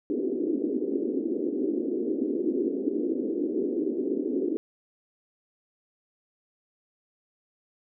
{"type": "band-pass noise", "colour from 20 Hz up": "white", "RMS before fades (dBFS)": -28, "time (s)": [0.1, 4.57], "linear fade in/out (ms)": 0, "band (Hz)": [250, 410], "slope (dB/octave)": 48, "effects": []}